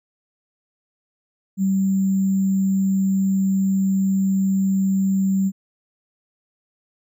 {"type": "tone with sample-and-hold", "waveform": "sine", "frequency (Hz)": 192.7, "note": "G3", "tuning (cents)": -29, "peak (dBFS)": -16, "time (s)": [1.57, 5.52], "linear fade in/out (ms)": 50, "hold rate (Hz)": 7350, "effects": []}